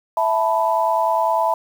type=chord; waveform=sine; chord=E suspended fourth; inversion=none; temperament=just; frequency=659.3 / 879 / 988.9 Hz; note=E5 / A5 / B5; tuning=0 / -2 / +2 cents; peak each=-20 dBFS; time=0.17-1.54 s; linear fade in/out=2 ms; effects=7-bit